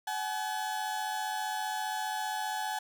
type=tone pair together; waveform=35% pulse; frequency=757 / 852.1 Hz; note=F#5 / G#5; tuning=+39 / +44 cents; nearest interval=major second; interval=205 cents; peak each=-35 / -32 dBFS; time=0.07-2.79 s; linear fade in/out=5 ms; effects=none